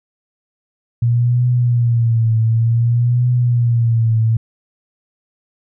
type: tone with vibrato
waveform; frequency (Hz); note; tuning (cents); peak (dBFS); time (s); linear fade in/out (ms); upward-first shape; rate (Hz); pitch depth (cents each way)
sine; 117.6; A#2; +16; -11; 1.02-4.37; 5; triangle; 0.55; 92
effects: none